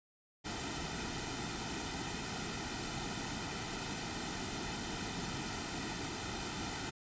pink noise with comb filter, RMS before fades -40 dBFS, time 0.44-6.91 s, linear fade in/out 20 ms, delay 1.8 ms, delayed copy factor -0.65, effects resampled to 16000 Hz

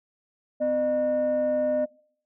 sine tone pair together, 254.9 / 606.7 Hz, C4 / D#5, -45 / -44 cents, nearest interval octave + minor third, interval 1501 cents, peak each -28 / -21 dBFS, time 0.6-1.86 s, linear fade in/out 20 ms, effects noise-tail reverb RT60 0.5 s tail -21 dB re dry + tanh soft clip ceiling -18 dBFS

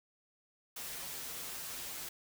white noise with comb filter, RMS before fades -43 dBFS, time 0.76-2.09 s, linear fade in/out 5 ms, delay 9.6 ms, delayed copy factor -0.75, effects none

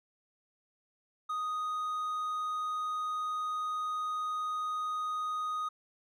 triangle tone, 1244.5 Hz, D#6, in tune, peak -30 dBFS, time 1.29-5.69 s, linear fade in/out 10 ms, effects none

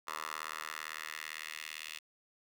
10% pulse tone with high-pass filter sweep, 77.78 Hz, D#2, in tune, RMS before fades -43 dBFS, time 0.07-1.99 s, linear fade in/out 10 ms, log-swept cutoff 1100 to 2600 Hz, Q 2, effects none

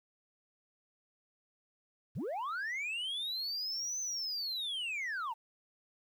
sine linear two-way sweep, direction up then down, 76 to 6200 to 846 Hz, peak -32 dBFS, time 2.15-5.34 s, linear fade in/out 20 ms, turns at 4 s, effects tanh soft clip ceiling -34 dBFS + 11-bit

